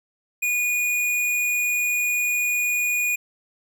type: tone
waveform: square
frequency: 2453 Hz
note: D#7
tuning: 25 cents flat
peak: -21 dBFS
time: 0.42-3.16 s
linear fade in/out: 10 ms
effects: none